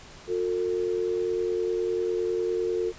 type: tone pair together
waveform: sine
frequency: 360.9 / 450.8 Hz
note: F#4 / A4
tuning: -43 / +42 cents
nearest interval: major third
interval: 385 cents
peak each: -27 dBFS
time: 0.27-2.93 s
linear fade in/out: 50 ms
effects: pink hiss -47 dBFS RMS until 2.98 s + resampled to 16000 Hz